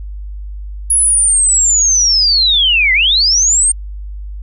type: linear two-way sweep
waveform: sine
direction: down then up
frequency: 10548 to 1975.5 to 8820 Hz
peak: -8 dBFS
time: 0.9-3.72 s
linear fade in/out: 5 ms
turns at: 2.93 s
effects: added 50 Hz sine -23 dBFS peak until 4.42 s